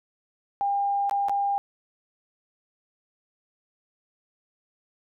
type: tone with dropouts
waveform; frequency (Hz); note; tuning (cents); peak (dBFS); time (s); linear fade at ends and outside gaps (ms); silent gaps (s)
sine; 802; G5; +39; -22; 0.61-1.58; 0; 1.096-1.111 / 1.285-1.295
effects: none